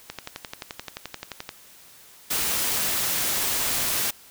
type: click train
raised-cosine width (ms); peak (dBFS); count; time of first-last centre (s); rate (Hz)
0.2; -15; 17; 0.1-1.491; 11.5
type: noise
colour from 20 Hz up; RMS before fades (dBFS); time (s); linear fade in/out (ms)
white; -25; 2.3-4.11; 10
effects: white hiss -50 dBFS RMS until 4.3 s